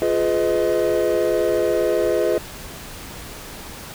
triangle chord, F half-diminished seventh, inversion none, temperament just, 349.2 / 419.1 / 502.9 / 628.6 Hz, F4 / Ab4 / Cb5 / Eb5, 0 / +16 / +31 / +18 cents, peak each -20 dBFS, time 0.02-2.38 s, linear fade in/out 0 ms, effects tanh soft clip ceiling -6 dBFS + pink hiss -36 dBFS RMS until 3.94 s

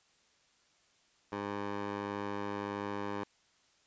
15% pulse tone with band-pass filter, 101.5 Hz, G#2, 39 cents flat, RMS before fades -38 dBFS, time 1.32-3.24 s, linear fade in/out 5 ms, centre 830 Hz, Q 0.83, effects white hiss -69 dBFS RMS until 3.86 s + resampled to 16000 Hz

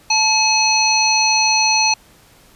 harmonic tone with a mistuned harmonic, 853 Hz, G#5, 46 cents sharp, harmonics 1 / 3 / 5 / 7, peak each -18 / -18 / -18 / -18 dBFS, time 0.1-1.94 s, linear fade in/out 5 ms, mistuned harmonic 1, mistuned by +41 cents, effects pink hiss -49 dBFS RMS until 2.55 s + resampled to 32000 Hz

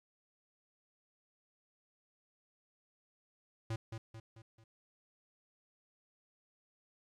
square tone with echo, 112.2 Hz, A2, 34 cents sharp, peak -36 dBFS, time 3.7-3.76 s, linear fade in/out 5 ms, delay 220 ms, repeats 4, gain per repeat -6 dB, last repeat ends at 4.64 s, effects low-pass 8000 Hz 12 dB/octave + 13-bit

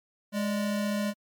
square tone pair together, 207.7 / 588.2 Hz, G#3 / D5, 0 / +3 cents, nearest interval octave + tritone, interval 1803 cents, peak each -28 / -36 dBFS, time 0.32-1.14 s, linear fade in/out 50 ms, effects MP3 96 kbps

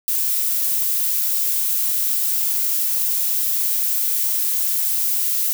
violet noise, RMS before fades -20 dBFS, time 0.08-5.53 s, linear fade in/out 0 ms, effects none

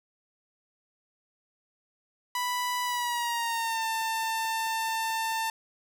sawtooth tone with pitch glide, 987.8 to 895.4 Hz, B5 to A5, 0 to +30 cents, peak -24 dBFS, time 2.35-5.5 s, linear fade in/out 2 ms, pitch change -170 cents, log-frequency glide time 2.84-3.85 s, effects none

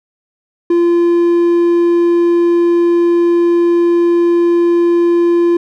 triangle tone, 344 Hz, F4, 26 cents flat, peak -6 dBFS, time 0.7-5.57 s, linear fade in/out 5 ms, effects none

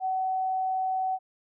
sine tone, 754 Hz, F#5, 32 cents sharp, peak -25 dBFS, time 0-1.19 s, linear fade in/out 50 ms, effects none

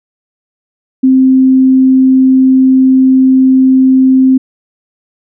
sine tone, 261.6 Hz, C4, in tune, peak -3 dBFS, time 1.03-4.38 s, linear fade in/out 10 ms, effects none

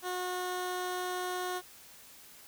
15% pulse tone, 363.1 Hz, F#4, 33 cents flat, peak -27 dBFS, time 0.02-1.62 s, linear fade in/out 50 ms, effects white hiss -54 dBFS RMS until 2.47 s

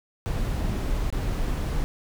brown noise with dropouts, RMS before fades -26 dBFS, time 0.26-1.84 s, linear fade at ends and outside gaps 0 ms, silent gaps 1.102-1.126 s, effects none

